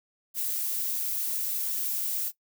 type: noise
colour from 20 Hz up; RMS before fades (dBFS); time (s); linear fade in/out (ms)
violet; -30; 0.34-2.32; 50
effects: noise-tail reverb RT60 0.1 s tail -18 dB re dry